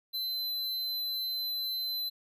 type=tone; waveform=square; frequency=4051 Hz; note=B7; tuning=43 cents sharp; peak=-32 dBFS; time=0.13-2.1 s; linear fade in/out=20 ms; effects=none